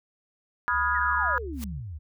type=chord; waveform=sine; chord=F half-diminished seventh; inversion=second; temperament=equal with one note detuned; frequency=987.8 / 1244.5 / 1426.3 / 1661.2 Hz; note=Cb6 / Eb6 / F6 / Ab6; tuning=0 / 0 / +36 / 0 cents; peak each=-28 dBFS; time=0.68-1.38 s; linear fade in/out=0 ms
type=tone; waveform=sine; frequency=71.6 Hz; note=D2; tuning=43 cents flat; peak=-34 dBFS; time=0.7-1.83 s; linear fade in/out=50 ms
type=exponential sweep; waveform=sine; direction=down; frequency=2019 to 69.3 Hz; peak=-34 dBFS; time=0.94-1.99 s; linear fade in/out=20 ms
type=noise with exponential growth; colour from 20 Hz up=white; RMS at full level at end=-36 dBFS; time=1.53-1.64 s; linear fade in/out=1 ms; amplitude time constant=23 ms
effects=none